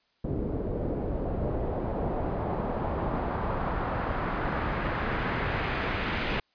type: noise with low-pass filter sweep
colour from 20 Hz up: pink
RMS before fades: -30 dBFS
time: 0.24-6.4 s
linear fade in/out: 5 ms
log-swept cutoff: 400 to 2600 Hz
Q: 1.4
effects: white hiss -70 dBFS RMS until 6.54 s + resampled to 11025 Hz